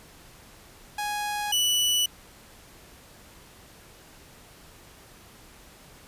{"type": "tone pair in turn", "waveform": "sawtooth", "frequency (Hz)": [830.6, 2960], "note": ["G#5", "F#7"], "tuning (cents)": [0, 0], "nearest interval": "octave + minor seventh", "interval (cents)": 2200, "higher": "second", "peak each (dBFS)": [-24, -18], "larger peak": "second", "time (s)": [[0.98, 1.52], [1.52, 2.06]], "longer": "neither", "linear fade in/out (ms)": 5, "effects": ["pink hiss -51 dBFS RMS until 6.07 s", "resampled to 32000 Hz"]}